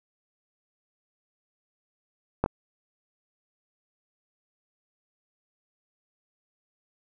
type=clicks; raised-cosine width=1 ms; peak=-8 / -14 dBFS; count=2; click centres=2.44 / 2.461 s; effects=none